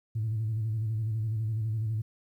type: tone with vibrato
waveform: sine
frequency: 110 Hz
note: A2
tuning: in tune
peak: -26 dBFS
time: 0.15-2.02 s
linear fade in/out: 10 ms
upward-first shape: square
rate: 12 Hz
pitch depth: 50 cents each way
effects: tanh soft clip ceiling -24 dBFS + 11-bit